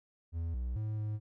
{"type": "tone with pitch steps", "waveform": "triangle", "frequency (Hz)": [83.2, 61.3, 107.8, 106.7], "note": ["E2", "B1", "A2", "G#2"], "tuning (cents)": [17, -12, -35, 47], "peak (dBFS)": -31, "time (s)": [0.32, 1.2], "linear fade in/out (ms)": 50, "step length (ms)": 220, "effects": []}